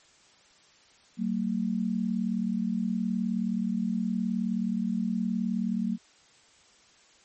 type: tone pair together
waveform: sine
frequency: 189.4 / 228.5 Hz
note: F#3 / A#3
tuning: +41 / -34 cents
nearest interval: minor third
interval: 325 cents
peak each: -29 / -28 dBFS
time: 1.17-5.98 s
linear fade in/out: 50 ms
effects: white hiss -59 dBFS RMS until 7.24 s + MP3 32 kbps